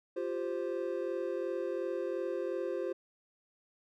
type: chord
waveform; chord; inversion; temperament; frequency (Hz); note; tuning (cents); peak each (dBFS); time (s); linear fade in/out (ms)
triangle; F suspended second; none; equal; 349.2 / 392 / 523.3; F4 / G4 / C5; 0 / 0 / 0; -35 / -36 / -35; 0.16-2.93; 10
effects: none